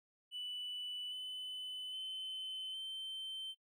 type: tone with pitch steps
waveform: triangle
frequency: 2974 / 3016 / 3058 / 3100 Hz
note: F#7 / F#7 / G7 / G7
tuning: +8 / +32 / -44 / -20 cents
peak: -39 dBFS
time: 0.31-3.55 s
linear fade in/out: 50 ms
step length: 810 ms
effects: noise-tail reverb RT60 0.1 s tail -21 dB re dry + tanh soft clip ceiling -35 dBFS